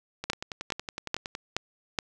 two click trains, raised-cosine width 0.2 ms, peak -9 / -17 dBFS, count 5 / 13, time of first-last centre 0.3-1.988 / 0.24-1.351 s, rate 2.37 / 10.8 Hz, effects none

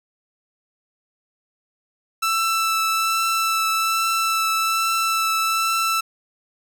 sawtooth tone with vibrato, 1325 Hz, E6, 9 cents sharp, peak -15 dBFS, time 2.22-6.01 s, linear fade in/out 10 ms, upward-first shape triangle, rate 1.2 Hz, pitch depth 13 cents each way, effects none

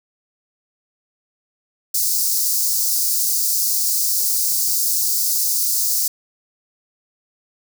white high-pass noise, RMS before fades -19 dBFS, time 1.94-6.08 s, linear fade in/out 5 ms, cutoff 4600 Hz, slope 48 dB/octave, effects none

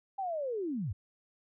sine linear sweep, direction down, 803 to 77.78 Hz, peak -32 dBFS, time 0.18-0.93 s, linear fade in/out 10 ms, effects none

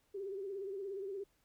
sine tone with vibrato, 392 Hz, G4, in tune, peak -39 dBFS, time 0.14-1.24 s, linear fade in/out 10 ms, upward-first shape sine, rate 17 Hz, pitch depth 72 cents each way, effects pink hiss -75 dBFS RMS until 1.44 s

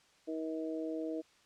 harmonic tone, 159.3 Hz, D#3, 41 cents sharp, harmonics 2 / 3 / 4, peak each -37 / -41 / -43 dBFS, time 0.27-1.22 s, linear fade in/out 20 ms, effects white hiss -66 dBFS RMS until 1.45 s + low-pass 6000 Hz 12 dB/octave

